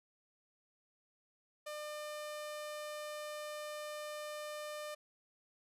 sawtooth tone, 600 Hz, D5, 37 cents sharp, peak -38 dBFS, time 1.66-4.95 s, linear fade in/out 10 ms, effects resampled to 32000 Hz

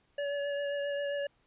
square tone with vibrato, 570 Hz, C#5, 48 cents sharp, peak -32 dBFS, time 0.18-1.27 s, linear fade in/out 5 ms, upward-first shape triangle, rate 7.5 Hz, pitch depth 19 cents each way, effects pink hiss -71 dBFS RMS until 1.46 s + resampled to 8000 Hz

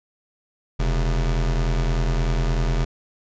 square tone pair together, 41.66 / 134.9 Hz, E1 / C#3, +19 / -47 cents, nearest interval octave + minor sixth, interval 2034 cents, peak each -20 / -28 dBFS, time 0.79-2.85 s, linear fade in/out 10 ms, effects resampled to 16000 Hz

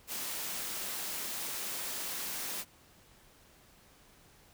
white high-pass noise, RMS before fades -38 dBFS, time 0.07-2.65 s, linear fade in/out 50 ms, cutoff 140 Hz, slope 48 dB/octave, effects pink hiss -61 dBFS RMS until 4.53 s

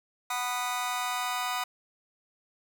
sawtooth chord, B major, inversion second, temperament just, 740.8 / 987.8 / 1234.7 Hz, F#5 / B5 / D#6, +2 / 0 / -14 cents, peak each -30 dBFS, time 0.3-1.64 s, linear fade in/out 5 ms, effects none

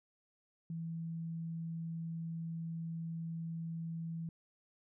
sine tone, 164.81 Hz, E3, in tune, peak -38 dBFS, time 0.7-4.29 s, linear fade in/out 2 ms, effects none

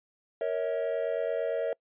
triangle chord, A# diminished, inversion none, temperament equal with one note detuned, 466.2 / 554.4 / 643.8 Hz, A#4 / C#5 / E5, 0 / 0 / -41 cents, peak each -30 dBFS, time 0.41-1.73 s, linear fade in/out 2 ms, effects noise-tail reverb RT60 0.1 s tail -26 dB re dry + resampled to 8000 Hz

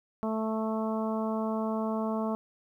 harmonic tone, 220 Hz, A3, in tune, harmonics 1 / 2 / 3 / 4 / 5 / 6, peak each -30 / -36 / -35 / -39 / -39 / -46 dBFS, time 0.23-2.35 s, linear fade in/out 0 ms, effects 11-bit

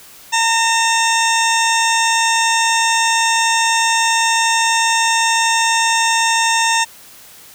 harmonic tone with a mistuned harmonic, 913 Hz, A#5, 36 cents flat, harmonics 1 / 2 / 3 / 4 / 6 / 7 / 8 / 9, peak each -16 / -19 / -21 / -22 / -24 / -24 / -25 / -26 dBFS, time 0.32-6.85 s, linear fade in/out 20 ms, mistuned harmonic 3, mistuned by -37 cents, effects white hiss -41 dBFS RMS until 7.54 s

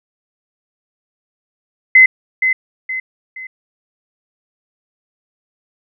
sine tone with echo, 2047 Hz, C7, 38 cents flat, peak -3 dBFS, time 1.95-2.06 s, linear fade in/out 5 ms, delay 470 ms, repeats 3, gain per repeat -8 dB, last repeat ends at 3.47 s, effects none

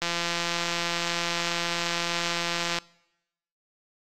click train, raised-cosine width 0.2 ms, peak -10 dBFS, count 474, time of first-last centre 0.02-2.786 s, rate 171 Hz, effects noise-tail reverb RT60 0.9 s tail -24 dB re dry + AAC 64 kbps

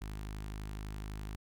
sawtooth tone with notch filter, 51.91 Hz, G#1, in tune, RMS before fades -42 dBFS, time 0.01-1.36 s, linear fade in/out 10 ms, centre 530 Hz, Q 1.4, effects none

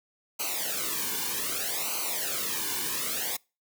white noise with flanger, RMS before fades -31 dBFS, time 0.39-3.37 s, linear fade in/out 10 ms, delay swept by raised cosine 0.56 to 1.56 ms, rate 0.64 Hz, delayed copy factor -0.95, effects noise-tail reverb RT60 0.3 s tail -26 dB re dry

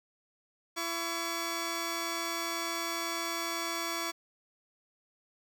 10% pulse tone pair together, 336 / 1130 Hz, E4 / C#6, +33 / +33 cents, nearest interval octave + major sixth, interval 2100 cents, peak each -27 dBFS, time 0.76-4.12 s, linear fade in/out 20 ms, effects none

